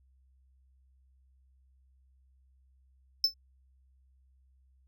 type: tone with exponential decay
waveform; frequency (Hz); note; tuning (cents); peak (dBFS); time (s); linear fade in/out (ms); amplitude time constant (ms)
triangle; 5274; E8; 0; -17; 3.24-3.34; 2; 21
effects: added 65 Hz sine -62 dBFS peak until 4.87 s